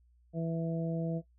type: harmonic tone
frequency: 164.81 Hz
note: E3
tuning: in tune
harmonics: 1 / 2 / 3 / 4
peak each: -32 / -40 / -40 / -40 dBFS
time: 0.33-1.22 s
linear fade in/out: 50 ms
effects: noise-tail reverb RT60 0.1 s tail -17 dB re dry + added 60 Hz sine -62 dBFS peak until 1.38 s